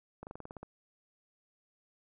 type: slowing click train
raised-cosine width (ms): 1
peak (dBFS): -30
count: 9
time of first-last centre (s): 0.23-0.63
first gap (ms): 39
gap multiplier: 1.07
effects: none

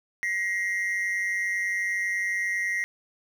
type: tone pair together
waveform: triangle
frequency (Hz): 1901 / 2093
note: A#6 / C7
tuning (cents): +33 / 0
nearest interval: major second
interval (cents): 167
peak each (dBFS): -25 / -28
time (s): 0.23-2.84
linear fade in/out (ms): 0
effects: none

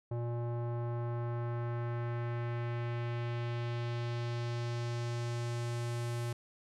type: tone with low-pass filter sweep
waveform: square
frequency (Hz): 118.9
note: A#2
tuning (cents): +35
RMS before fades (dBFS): -36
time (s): 0.11-6.33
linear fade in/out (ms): 5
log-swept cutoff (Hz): 720 to 11000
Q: 1.2
effects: none

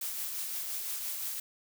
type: noise with tremolo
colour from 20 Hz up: blue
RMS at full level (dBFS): -35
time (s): 0.01-1.4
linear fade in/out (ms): 5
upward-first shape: triangle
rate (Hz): 5.8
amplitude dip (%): 35
effects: none

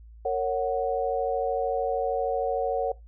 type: tone cluster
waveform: sine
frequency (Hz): 460.9 / 554 / 740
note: A#4 / C#5 / F#5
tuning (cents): -20 / -1 / 0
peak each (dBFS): -28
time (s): 0.25-2.92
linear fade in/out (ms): 5
effects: noise-tail reverb RT60 0.2 s tail -20 dB re dry + added 56 Hz sine -45 dBFS peak until 3.07 s

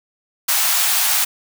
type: high-pass noise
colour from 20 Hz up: white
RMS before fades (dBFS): -17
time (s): 0.48-1.25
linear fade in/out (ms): 10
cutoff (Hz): 680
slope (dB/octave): 48
effects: none

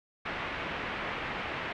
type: low-pass noise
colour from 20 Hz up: white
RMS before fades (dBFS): -36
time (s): 0.25-1.73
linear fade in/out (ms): 10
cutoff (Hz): 2500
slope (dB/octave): 24
effects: none

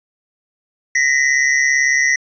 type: tone pair together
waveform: square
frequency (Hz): 1875 / 2013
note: A#6 / B6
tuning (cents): +10 / +33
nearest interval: minor second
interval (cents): 123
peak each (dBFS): -16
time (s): 0.95-2.16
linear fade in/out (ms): 5
effects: resampled to 16000 Hz

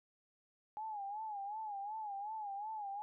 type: tone with vibrato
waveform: sine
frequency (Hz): 834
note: G#5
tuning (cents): +7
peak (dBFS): -40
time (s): 0.77-3.02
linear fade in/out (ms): 0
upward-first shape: sine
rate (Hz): 2.7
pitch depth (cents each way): 100
effects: none

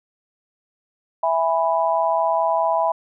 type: chord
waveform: sine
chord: E major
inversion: none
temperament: just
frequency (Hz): 659.3 / 824.1 / 988.9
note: E5 / G#5 / B5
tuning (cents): 0 / -14 / +2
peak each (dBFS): -20 / -23 / -21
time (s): 1.23-2.92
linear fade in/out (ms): 5
effects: none

